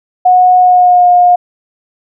sine tone with pitch glide, 730 to 713.3 Hz, F#5 to F5, -24 to +36 cents, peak -3 dBFS, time 0.25-1.36 s, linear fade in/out 10 ms, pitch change -40 cents, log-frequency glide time 0.58-1.08 s, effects none

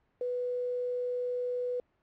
sine tone with quantisation, 493.9 Hz, B4, in tune, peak -30 dBFS, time 0.21-1.8 s, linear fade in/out 2 ms, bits 8, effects pink hiss -73 dBFS RMS until 2.02 s + low-pass 2000 Hz 12 dB/octave

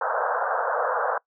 pink band-pass noise, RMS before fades -25 dBFS, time 0.01-1.18 s, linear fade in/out 5 ms, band 470 to 1600 Hz, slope 96 dB/octave, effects noise-tail reverb RT60 0.1 s tail -23 dB re dry

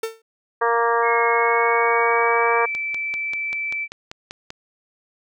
45% pulse tone with exponential decay, 450 Hz, A4, 39 cents sharp, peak -20 dBFS, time 0.03-0.22 s, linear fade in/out 5 ms, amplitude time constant 40 ms
harmonic tone, 233.1 Hz, A#3, in tune, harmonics 2 / 3 / 4 / 5 / 6 / 7 / 8, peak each -21 / -26 / -22 / -22 / -33 / -26 / -31 dBFS, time 0.61-2.66 s, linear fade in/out 10 ms
sine tone with pitch glide, 2167 to 2323 Hz, C#7 to D7, -40 to -20 cents, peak -23 dBFS, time 1.02-3.88 s, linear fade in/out 50 ms, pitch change +120 cents, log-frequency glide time 1.27-2.66 s
click train, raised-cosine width 0.2 ms, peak -16 dBFS, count 10, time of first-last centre 2.75-4.504 s, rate 5.13 Hz
effects none

